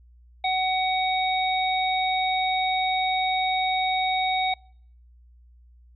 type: harmonic tone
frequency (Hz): 750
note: F#5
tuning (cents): +23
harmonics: 1 / 3 / 5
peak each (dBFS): -23 / -28 / -30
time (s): 0.44-4.54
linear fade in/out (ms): 5
effects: noise-tail reverb RT60 0.6 s tail -26 dB re dry + added 60 Hz sine -50 dBFS peak until 5.95 s